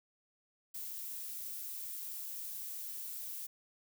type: noise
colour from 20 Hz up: violet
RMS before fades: -43 dBFS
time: 0.74-3.47 s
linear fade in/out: 10 ms
effects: none